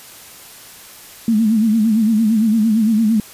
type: tone with vibrato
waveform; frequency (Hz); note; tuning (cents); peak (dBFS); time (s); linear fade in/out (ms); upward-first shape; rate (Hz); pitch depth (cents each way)
sine; 220; A3; 0; -11; 1.28-3.2; 2; sine; 8.8; 89
effects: white hiss -39 dBFS RMS until 3.33 s + resampled to 32000 Hz